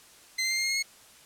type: tone with pitch steps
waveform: 20% pulse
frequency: 2063 / 2081 / 2099 / 2117 / 2136 / 2154 / 2173 Hz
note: C7 / C7 / C7 / C7 / C7 / C7 / C#7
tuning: -25 / -10 / +5 / +20 / +35 / +50 / -35 cents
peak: -21 dBFS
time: 0.38-0.828 s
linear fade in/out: 10 ms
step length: 64 ms
effects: white hiss -54 dBFS RMS until 1.25 s + low-pass 11000 Hz 12 dB/octave